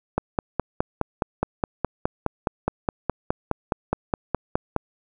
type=click train; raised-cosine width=1 ms; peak=-7 dBFS; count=23; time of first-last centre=0.18-4.763 s; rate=4.8 Hz; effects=none